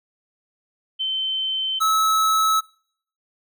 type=tone pair in turn; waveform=sine / square; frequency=3085 / 1297.1 Hz; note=G7 / E6; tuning=-28 / -28 cents; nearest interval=octave + minor third; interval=1500 cents; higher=first; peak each=-21 / -17 dBFS; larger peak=second; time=0.99-1.8 / 1.8-2.61 s; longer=neither; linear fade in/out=20 ms; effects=noise-tail reverb RT60 0.6 s tail -24 dB re dry